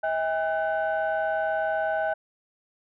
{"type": "tone cluster", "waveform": "sine", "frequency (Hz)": [641, 805, 1509], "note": ["E5", "G5", "F#6"], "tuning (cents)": [-49, 46, 34], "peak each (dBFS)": [-25, -28, -30], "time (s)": [0.03, 2.14], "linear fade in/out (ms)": 10, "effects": ["tanh soft clip ceiling -17 dBFS"]}